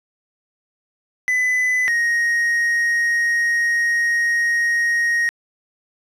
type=tone pair in turn; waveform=triangle; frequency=2004 / 1874 Hz; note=B6 / A#6; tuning=+25 / +9 cents; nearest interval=minor second; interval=116 cents; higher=first; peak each=-14 dBFS; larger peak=neither; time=1.28-1.88 / 1.88-5.29 s; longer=second; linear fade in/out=0 ms; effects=resampled to 32000 Hz + 8-bit